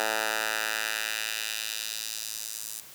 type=tone with high-pass filter sweep; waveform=10% pulse; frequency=109.4 Hz; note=A2; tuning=9 cents flat; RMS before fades=-32 dBFS; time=0-2.8 s; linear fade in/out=0 ms; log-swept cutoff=860 to 7700 Hz; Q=1.1; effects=white hiss -48 dBFS RMS until 2.94 s + high-pass 60 Hz 12 dB/octave